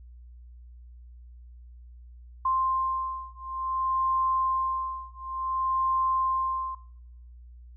sine beating tone pair, 1050 / 1050.56 Hz, C6 / C6, +6 / +7 cents, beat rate 0.56 Hz, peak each -28 dBFS, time 2.45-6.75 s, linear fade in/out 5 ms, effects noise-tail reverb RT60 0.7 s tail -20 dB re dry + added 60 Hz sine -45 dBFS peak until 7.76 s

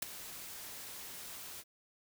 white noise with ADSR envelope, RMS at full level -31 dBFS, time 0.02-1.64 s, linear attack 6 ms, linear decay 7 ms, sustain -16 dB, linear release 47 ms, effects none

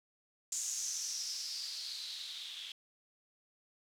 violet noise with low-pass filter sweep, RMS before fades -41 dBFS, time 0.52-2.72 s, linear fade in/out 2 ms, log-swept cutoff 7000 to 3300 Hz, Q 6, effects none

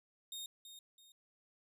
sawtooth tone with echo, 3697 Hz, A#7, 15 cents flat, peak -40 dBFS, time 0.32-0.46 s, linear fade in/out 2 ms, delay 330 ms, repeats 2, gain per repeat -9 dB, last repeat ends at 1.12 s, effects none

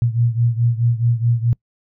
sine beating tone pair, 116.54 / 121.24 Hz, A#2 / B2, 0 / -32 cents, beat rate 4.7 Hz, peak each -16 / -19 dBFS, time 0.02-1.53 s, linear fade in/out 0 ms, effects noise-tail reverb RT60 0.1 s tail -25 dB re dry

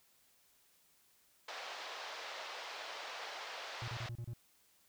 pink band-pass noise, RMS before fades -46 dBFS, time 1.48-4.09 s, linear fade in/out 5 ms, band 560 to 5100 Hz, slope 24 dB/octave
triangle tone bursts, 118.1 Hz, A#2, 23 cents sharp, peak -38 dBFS, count 6, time 3.82-4.334 s, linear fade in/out 0 ms, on 59 ms, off 32 ms
effects white hiss -70 dBFS RMS until 4.88 s

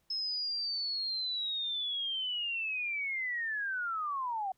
sine linear sweep, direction down, 5200 to 740 Hz, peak -32 dBFS, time 0.1-4.52 s, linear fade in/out 5 ms, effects pink hiss -75 dBFS RMS until 4.57 s

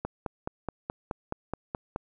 click train, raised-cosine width 1 ms, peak -17 dBFS, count 10, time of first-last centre 0.05-1.961 s, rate 4.71 Hz, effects none

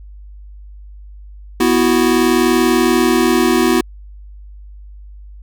square chord, B suspended fourth, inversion none, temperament equal, 246.9 / 329.6 / 370 Hz, B3 / E4 / F#4, 0 / 0 / 0 cents, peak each -16 dBFS, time 1.6-3.81 s, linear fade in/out 5 ms, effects added 50 Hz sine -33 dBFS peak until 5.42 s

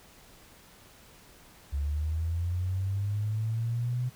sine linear sweep, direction up, 69.3 to 126.1 Hz, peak -27 dBFS, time 1.72-4.1 s, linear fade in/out 20 ms, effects pink hiss -55 dBFS RMS until 4.15 s

